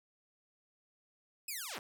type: linear sweep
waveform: 5% pulse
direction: down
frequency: 2617 to 106.4 Hz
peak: -29 dBFS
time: 1.48-1.79 s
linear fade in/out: 5 ms
effects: none